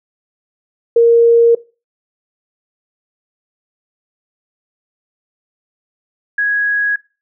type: tone pair in turn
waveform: sine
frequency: 466.2 / 1661.3 Hz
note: A#4 / G#6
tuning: 0 / 0 cents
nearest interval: octave + minor seventh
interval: 2200 cents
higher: second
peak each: -5 / -12 dBFS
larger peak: first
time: 0.96-1.55 / 6.38-6.96 s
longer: first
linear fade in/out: 5 ms
effects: noise-tail reverb RT60 0.3 s tail -20 dB re dry